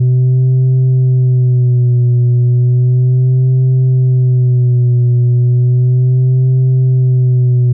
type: tone with vibrato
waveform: sine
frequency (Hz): 125.6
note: B2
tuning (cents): +30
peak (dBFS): -4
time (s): 0-7.73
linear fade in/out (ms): 10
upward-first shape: sine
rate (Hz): 0.34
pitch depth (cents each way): 50
effects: tanh soft clip ceiling -6 dBFS